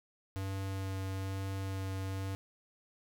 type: tone with vibrato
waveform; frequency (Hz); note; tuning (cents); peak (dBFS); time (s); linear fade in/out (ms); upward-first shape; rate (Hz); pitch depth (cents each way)
square; 96.3; G2; -30; -36; 0.36-2.35; 0; sine; 1.1; 10
effects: none